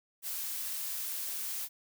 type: noise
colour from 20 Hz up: blue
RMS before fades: -37 dBFS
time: 0.22-1.69 s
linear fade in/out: 50 ms
effects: none